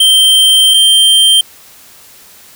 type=tone pair in turn; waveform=square; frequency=3136 / 3150 Hz; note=G7 / G7; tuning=0 / +8 cents; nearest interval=unison; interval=8 cents; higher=second; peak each=-5 dBFS; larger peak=neither; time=0-0.74 / 0.74-1.41 s; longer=first; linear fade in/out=5 ms; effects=white hiss -39 dBFS RMS until 2.55 s